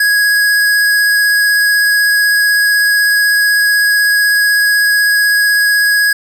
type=tone with vibrato; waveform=square; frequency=1661.2 Hz; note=G#6; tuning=in tune; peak=-9 dBFS; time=0-6.13 s; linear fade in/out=5 ms; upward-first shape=triangle; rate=16 Hz; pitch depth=11 cents each way; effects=none